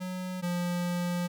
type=tone pair in turn; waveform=square; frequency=183.6 / 175.99 Hz; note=F#3 / F3; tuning=-13 / +14 cents; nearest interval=minor second; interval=73 cents; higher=first; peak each=-34 / -29 dBFS; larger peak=second; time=0-0.42 / 0.42-1.28 s; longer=second; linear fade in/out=20 ms; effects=none